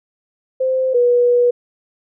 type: tone pair in turn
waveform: sine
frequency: 520 / 486.1 Hz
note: C5 / B4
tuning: -11 / -28 cents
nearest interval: minor second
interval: 117 cents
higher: first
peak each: -14 / -10 dBFS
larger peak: second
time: 0.6-0.94 / 0.94-1.51 s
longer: second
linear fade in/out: 10 ms
effects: none